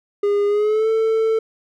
triangle tone with pitch glide, 407.8 to 444.7 Hz, G#4 to A4, -32 to +18 cents, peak -13 dBFS, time 0.23-1.39 s, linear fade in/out 5 ms, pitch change +150 cents, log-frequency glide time 0.47-0.89 s, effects none

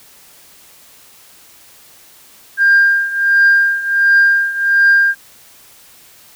sine tone with tremolo, 1600 Hz, G6, 35 cents sharp, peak -4 dBFS, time 2.57-5.15 s, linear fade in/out 50 ms, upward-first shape triangle, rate 1.4 Hz, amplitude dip 85%, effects tanh soft clip ceiling -3 dBFS + white hiss -44 dBFS RMS until 6.35 s

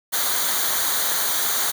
white noise with comb filter, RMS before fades -22 dBFS, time 0.12-1.72 s, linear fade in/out 20 ms, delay 0.38 ms, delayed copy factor -0.7, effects none

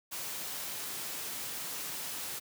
white noise, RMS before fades -39 dBFS, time 0.11-2.4 s, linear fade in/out 20 ms, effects high-pass 100 Hz 12 dB/octave

